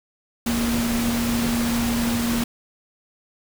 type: tone in noise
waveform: sine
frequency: 235.1 Hz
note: A#3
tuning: 15 cents sharp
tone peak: -21 dBFS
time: 0.46-2.44 s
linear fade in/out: 5 ms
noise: pink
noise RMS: -27 dBFS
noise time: 0.46-2.44 s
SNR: +3 dB
effects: none